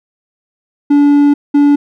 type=tone bursts at uneven times; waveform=triangle; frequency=288 Hz; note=D4; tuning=34 cents flat; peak=-3 dBFS; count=2; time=0.9-1.34 / 1.54-1.76 s; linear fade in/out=10 ms; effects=none